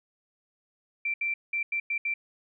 sine tone bursts at uneven times, 2349 Hz, D7, in tune, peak -26 dBFS, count 6, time 1.05-1.14 / 1.21-1.34 / 1.53-1.63 / 1.72-1.8 / 1.9-1.98 / 2.05-2.14 s, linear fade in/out 5 ms, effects none

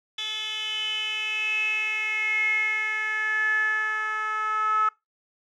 10% pulse tone with band-pass filter sweep, 431.5 Hz, A4, 34 cents flat, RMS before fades -26 dBFS, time 0.18-4.89 s, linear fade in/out 5 ms, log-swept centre 3500 to 1300 Hz, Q 9.7, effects noise-tail reverb RT60 0.2 s tail -22 dB re dry

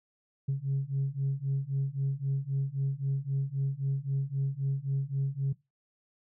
sine beating tone pair, 135.1 / 138.9 Hz, C#3 / C#3, -44 / +4 cents, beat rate 3.8 Hz, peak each -30 / -29 dBFS, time 0.48-5.53 s, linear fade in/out 10 ms, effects noise-tail reverb RT60 0.2 s tail -19 dB re dry + tanh soft clip ceiling -23 dBFS

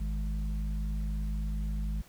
harmonic tone, 51.91 Hz, G#1, in tune, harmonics 1 / 3 / 4, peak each -30 / -40 / -42 dBFS, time 0-2.02 s, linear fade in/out 10 ms, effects pink hiss -57 dBFS RMS until 2.08 s

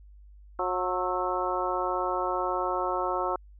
harmonic tone with a mistuned harmonic, 181.5 Hz, F#3, 33 cents flat, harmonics 2 / 3 / 4 / 5 / 6 / 7, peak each -33 / -33 / -33 / -33 / -33 / -33 dBFS, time 0.59-3.36 s, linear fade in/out 2 ms, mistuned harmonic 7, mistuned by +56 cents, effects added 50 Hz sine -48 dBFS peak until 3.59 s

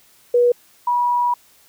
sine tone pair in turn, 484.8 / 969.6 Hz, B4 / B5, -32 / -32 cents, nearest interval octave, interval 1200 cents, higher second, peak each -11 / -15 dBFS, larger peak first, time 0.34-0.52 / 0.87-1.34 s, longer second, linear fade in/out 5 ms, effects white hiss -53 dBFS RMS until 1.68 s

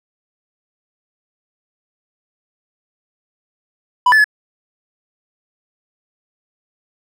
triangle tone with pitch steps, 991 / 1745 / 1707 Hz, B5 / A6 / G#6, +6 / -15 / +47 cents, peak -6 dBFS, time 4.06-4.243 s, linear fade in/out 5 ms, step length 61 ms, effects none

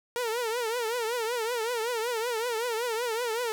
sawtooth tone with vibrato, 466.2 Hz, A#4, in tune, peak -24 dBFS, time 0.16-3.52 s, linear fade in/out 0 ms, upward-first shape triangle, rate 5.3 Hz, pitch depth 140 cents each way, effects none

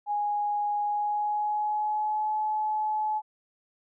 sine tone with pitch glide, 828 to 856.7 Hz, G#5 to A5, -5 to -46 cents, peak -25 dBFS, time 0.06-3.22 s, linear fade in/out 50 ms, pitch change +59 cents, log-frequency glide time 0.83-2.34 s, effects none

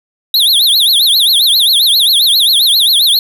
square tone with vibrato, 3729 Hz, A#7, in tune, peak -7 dBFS, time 0.34-3.19 s, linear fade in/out 2 ms, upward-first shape triangle, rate 7.5 Hz, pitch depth 290 cents each way, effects 7-bit

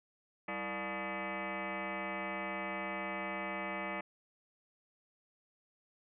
sine tone with frequency modulation, 718 Hz, F5, 48 cents sharp, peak -36 dBFS, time 0.48-4.01 s, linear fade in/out 5 ms, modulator 262 Hz, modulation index 6.5, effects none

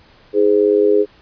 sine tone with amplitude modulation, 415.5 Hz, G#4, 1 cent sharp, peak -6 dBFS, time 0.33-1.06 s, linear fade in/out 50 ms, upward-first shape sine, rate 98 Hz, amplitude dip 90%, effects pink hiss -49 dBFS RMS until 1.21 s + resampled to 11025 Hz

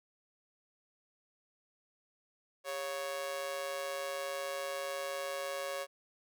sawtooth tone with amplitude modulation, 554.4 Hz, C#5, in tune, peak -29 dBFS, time 2.64-5.87 s, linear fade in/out 50 ms, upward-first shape sine, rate 153 Hz, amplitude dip 75%, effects none

